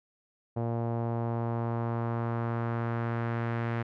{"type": "tone with low-pass filter sweep", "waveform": "sawtooth", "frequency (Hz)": 116.54, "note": "A#2", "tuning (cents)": 0, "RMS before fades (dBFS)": -31, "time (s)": [0.56, 3.83], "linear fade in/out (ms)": 10, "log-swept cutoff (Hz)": [710, 1900], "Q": 1.6, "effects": []}